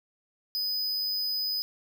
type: tone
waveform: square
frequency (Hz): 4999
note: D#8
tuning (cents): +7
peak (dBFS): -28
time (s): 0.55-1.62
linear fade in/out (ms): 0
effects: none